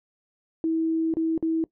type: tone with dropouts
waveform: sine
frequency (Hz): 324.1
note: E4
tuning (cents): -29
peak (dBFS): -21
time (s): 0.64-1.64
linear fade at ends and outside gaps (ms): 1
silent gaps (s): 1.139-1.169 / 1.378-1.426
effects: noise-tail reverb RT60 0.1 s tail -20 dB re dry